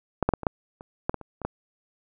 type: clicks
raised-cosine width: 1 ms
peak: -8 / -6 / -7 / -20 / -7 / -27 / -9 / -15 / -26 / -23 / -13 dBFS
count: 11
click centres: 0.227 / 0.29 / 0.337 / 0.433 / 0.468 / 0.809 / 1.095 / 1.143 / 1.213 / 1.417 / 1.45 s
effects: none